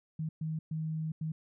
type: tone bursts at uneven times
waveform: sine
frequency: 158 Hz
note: D#3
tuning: 27 cents sharp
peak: -32 dBFS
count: 4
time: 0.19-0.29 / 0.41-0.59 / 0.71-1.12 / 1.21-1.32 s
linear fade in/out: 5 ms
effects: none